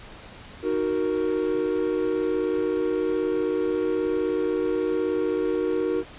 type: chord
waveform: triangle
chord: D# minor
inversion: none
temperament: equal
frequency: 311.1 / 370 / 466.2 Hz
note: D#4 / F#4 / A#4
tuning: 0 / 0 / 0 cents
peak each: -26 / -24 / -24 dBFS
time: 0.62-6.04 s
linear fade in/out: 50 ms
effects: pink hiss -44 dBFS RMS until 6.18 s + resampled to 8000 Hz